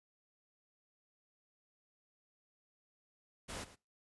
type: noise with echo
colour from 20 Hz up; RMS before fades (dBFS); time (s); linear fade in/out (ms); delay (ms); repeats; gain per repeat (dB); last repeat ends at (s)
pink; -44; 3.48-3.65; 20; 110; 1; -15; 3.76
effects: noise-tail reverb RT60 0.3 s tail -23 dB re dry + resampled to 24000 Hz